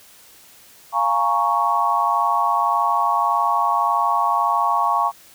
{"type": "chord", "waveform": "sine", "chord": "Bb minor seventh", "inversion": "second", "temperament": "equal", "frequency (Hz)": [698.5, 830.6, 932.3, 1108.7], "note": ["F5", "Ab5", "Bb5", "Db6"], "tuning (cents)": [0, 0, 0, 0], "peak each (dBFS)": [-24, -23, -22, -19], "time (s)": [0.92, 5.12], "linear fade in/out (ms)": 50, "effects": ["white hiss -48 dBFS RMS until 5.34 s"]}